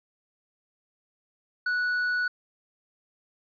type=tone with tanh clipping; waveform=triangle; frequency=1474 Hz; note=F#6; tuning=7 cents flat; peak=-25 dBFS; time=1.66-2.28 s; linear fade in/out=5 ms; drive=9 dB; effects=resampled to 11025 Hz